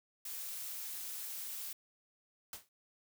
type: noise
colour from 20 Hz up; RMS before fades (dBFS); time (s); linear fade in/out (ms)
blue; -43; 0.25-1.73; 5
type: noise with exponential decay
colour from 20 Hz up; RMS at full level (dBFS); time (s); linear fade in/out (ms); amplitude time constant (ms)
white; -41; 2.53-2.69; 2; 33
effects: none